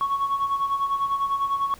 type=tone with tremolo; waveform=sine; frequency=1108.7 Hz; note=C#6; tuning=in tune; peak=-17 dBFS; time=0.01-1.74 s; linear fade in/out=0 ms; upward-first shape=sine; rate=10 Hz; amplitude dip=70%; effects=tanh soft clip ceiling -18 dBFS + pink hiss -49 dBFS RMS until 1.79 s